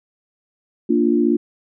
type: chord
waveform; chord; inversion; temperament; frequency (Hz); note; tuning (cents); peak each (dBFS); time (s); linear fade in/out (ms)
sine; Bb major; none; equal; 233.1 / 293.7 / 349.2; Bb3 / D4 / F4; 0 / 0 / 0; -18; 0.89-1.37; 10
effects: none